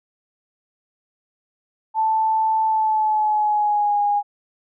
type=tone with pitch glide; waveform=sine; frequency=880 to 821.1 Hz; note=A5 to G#5; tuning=0 to -20 cents; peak=-16 dBFS; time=1.94-4.23 s; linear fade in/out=50 ms; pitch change=-120 cents; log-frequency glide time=2.65-4.01 s; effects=none